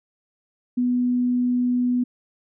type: tone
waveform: sine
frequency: 246.9 Hz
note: B3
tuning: in tune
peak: -18 dBFS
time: 0.77-2.04 s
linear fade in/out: 10 ms
effects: none